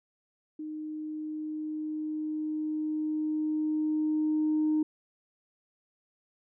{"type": "tone with level ramp", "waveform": "sine", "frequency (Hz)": 308, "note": "D#4", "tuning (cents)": -17, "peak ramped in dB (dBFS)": [-35, -22], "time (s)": [0.59, 4.83], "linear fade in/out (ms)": 5, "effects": ["tanh soft clip ceiling -20 dBFS"]}